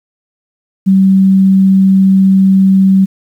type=tone; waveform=sine; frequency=191.8 Hz; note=G3; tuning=37 cents flat; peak=-4 dBFS; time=0.86-3.06 s; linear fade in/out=20 ms; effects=7-bit